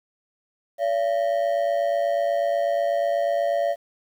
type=ring-modulated tone; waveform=triangle; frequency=626 Hz; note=D#5; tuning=10 cents sharp; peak=-15 dBFS; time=0.78-3.76 s; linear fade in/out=50 ms; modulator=54.1 Hz; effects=9-bit